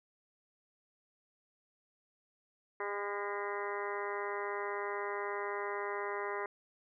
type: harmonic tone with a mistuned harmonic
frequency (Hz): 202.9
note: G#3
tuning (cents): -40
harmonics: 2 / 3 / 4 / 5 / 6 / 7 / 8 / 9 / 10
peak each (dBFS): -39 / -46 / -45 / -42 / -45 / -48 / -49 / -45 / -48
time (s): 2.8-6.46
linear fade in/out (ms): 2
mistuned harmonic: 9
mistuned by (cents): +36
effects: none